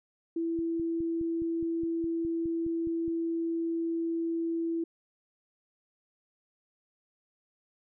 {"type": "tone", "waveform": "sine", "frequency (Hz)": 331.9, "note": "E4", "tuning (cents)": 12, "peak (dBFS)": -28, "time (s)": [0.36, 4.84], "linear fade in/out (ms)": 5}
{"type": "click train", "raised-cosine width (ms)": 5, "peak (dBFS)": -33, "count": 13, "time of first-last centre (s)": [0.59, 3.08], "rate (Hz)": 4.82}
{"effects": []}